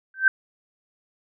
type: tone with exponential growth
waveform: sine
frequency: 1554 Hz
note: G6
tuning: 16 cents flat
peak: -9 dBFS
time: 0.14-0.28 s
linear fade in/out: 2 ms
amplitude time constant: 30 ms
effects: none